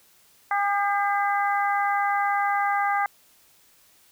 harmonic tone with a mistuned harmonic, 404.2 Hz, G#4, 47 cents flat, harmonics 2 / 3 / 4 / 5, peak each -23 / -27 / -29 / -31 dBFS, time 0.51-3.06 s, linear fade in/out 2 ms, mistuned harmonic 4, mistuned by -22 cents, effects white hiss -58 dBFS RMS until 4.11 s

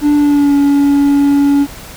triangle tone with pitch glide, 293.4 to 283.2 Hz, D4 to C#4, -2 to +37 cents, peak -5 dBFS, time 0.01-1.67 s, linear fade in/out 50 ms, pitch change -61 cents, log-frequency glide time 0.15-0.55 s, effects added 50 Hz sine -39 dBFS peak until 1.96 s + pink hiss -32 dBFS RMS until 1.96 s

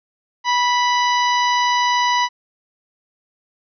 harmonic tone with a mistuned harmonic, 987.8 Hz, B5, in tune, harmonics 1 / 2 / 3 / 4 / 5 / 6, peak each -16 / -22 / -26 / -28 / -30 / -32 dBFS, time 0.44-2.29 s, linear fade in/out 50 ms, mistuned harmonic 1, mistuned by -19 cents, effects none

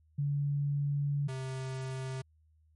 sine / square tone pair in turn, 143.1 / 131.5 Hz, D3 / C3, -45 / +9 cents, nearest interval minor second, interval 146 cents, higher first, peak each -28 / -36 dBFS, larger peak first, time 0.18-1.28 / 1.28-2.22 s, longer first, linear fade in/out 10 ms, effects added 78 Hz sine -63 dBFS peak until 2.75 s + MP3 48 kbps

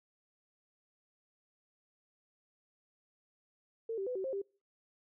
sine tone with pitch steps, 452.9 / 389 / 501 / 380.4 / 531 / 395.8 Hz, A#4 / G4 / B4 / F#4 / C5 / G4, -50 / -13 / +25 / +48 / +25 / +17 cents, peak -34 dBFS, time 3.89-4.418 s, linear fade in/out 5 ms, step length 88 ms, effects noise-tail reverb RT60 0.4 s tail -26 dB re dry

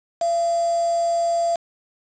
sine tone with quantisation, 680 Hz, F5, 46 cents flat, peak -18 dBFS, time 0.21-1.56 s, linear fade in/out 5 ms, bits 5, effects resampled to 16000 Hz

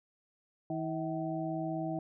harmonic tone with a mistuned harmonic, 161.1 Hz, E3, 39 cents flat, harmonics 1 / 2 / 4 / 5, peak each -38 / -36 / -39 / -41 dBFS, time 0.7-1.99 s, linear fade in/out 2 ms, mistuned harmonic 5, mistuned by -100 cents, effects none

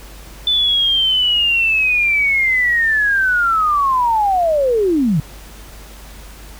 sine linear sweep, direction down, 3520 to 138.59 Hz, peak -12 dBFS, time 0.47-5.2 s, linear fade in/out 2 ms, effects added 50 Hz sine -36 dBFS peak until 6.59 s + pink hiss -40 dBFS RMS until 6.59 s

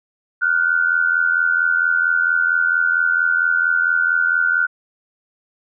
sine tone pair together, 1418.6 / 1503 Hz, F6 / F#6, +27 / +27 cents, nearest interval minor second, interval 100 cents, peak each -17 dBFS, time 0.41-4.67 s, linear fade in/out 20 ms, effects none

